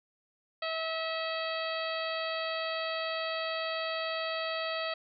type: harmonic tone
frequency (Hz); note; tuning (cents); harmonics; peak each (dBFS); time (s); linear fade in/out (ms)
647; E5; -32; 1 / 2 / 3 / 4 / 5 / 6 / 7; -35 / -38 / -40 / -41 / -42 / -43 / -43; 0.62-4.94; 5
effects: none